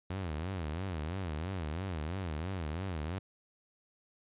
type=tone with vibrato; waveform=sawtooth; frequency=85.3 Hz; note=F2; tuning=40 cents flat; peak=-31 dBFS; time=0.1-3.19 s; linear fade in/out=5 ms; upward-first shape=sine; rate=3 Hz; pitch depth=230 cents each way; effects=resampled to 8000 Hz